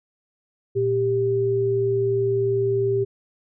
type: tone pair together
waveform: sine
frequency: 117.04 / 394.1 Hz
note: A#2 / G4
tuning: +7 / +9 cents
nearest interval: octave + major sixth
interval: 2102 cents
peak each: -26 / -19 dBFS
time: 0.75-3.05 s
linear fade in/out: 20 ms
effects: none